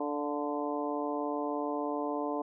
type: harmonic tone with a mistuned harmonic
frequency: 146.83 Hz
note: D3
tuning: in tune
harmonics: 2 / 3 / 4 / 5 / 6 / 7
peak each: -35 / -37 / -38 / -39 / -40 / -40 dBFS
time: 0-2.42 s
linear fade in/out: 5 ms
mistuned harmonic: 5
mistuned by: -40 cents
effects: none